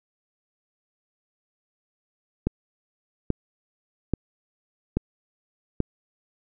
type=click train; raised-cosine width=3 ms; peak=-9 dBFS; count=5; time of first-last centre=2.47-5.803 s; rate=1.2 Hz; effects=none